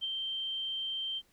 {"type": "tone with ADSR envelope", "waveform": "sine", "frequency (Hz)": 3136, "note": "G7", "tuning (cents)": 0, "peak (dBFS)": -30, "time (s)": [0.01, 1.22], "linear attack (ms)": 30, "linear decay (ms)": 22, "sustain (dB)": -3, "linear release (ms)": 47, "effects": ["pink hiss -68 dBFS RMS until 1.32 s"]}